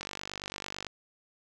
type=click train; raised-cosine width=0.2 ms; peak=-19 dBFS; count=43; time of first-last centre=0.01-0.867 s; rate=49 Hz; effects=none